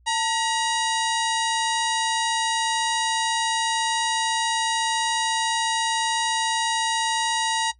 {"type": "harmonic tone with a mistuned harmonic", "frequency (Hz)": 954, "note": "A#5", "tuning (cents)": 40, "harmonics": [1, 2, 3, 4, 5, 6, 7, 8, 9, 10], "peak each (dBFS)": [-23, -30, -31, -30, -37, -36, -35, -39, -37, -38], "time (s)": [0.06, 7.72], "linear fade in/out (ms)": 20, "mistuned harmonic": 1, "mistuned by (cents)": -100, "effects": ["noise-tail reverb RT60 0.1 s tail -17 dB re dry", "added 60 Hz sine -54 dBFS peak until 7.79 s"]}